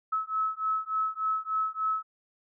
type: beating tone pair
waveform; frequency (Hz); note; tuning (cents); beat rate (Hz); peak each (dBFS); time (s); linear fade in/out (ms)
sine; 1293 / 1296.4; E6 / E6; -34 / -29; 3.4; -30; 0.12-2.03; 10
effects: none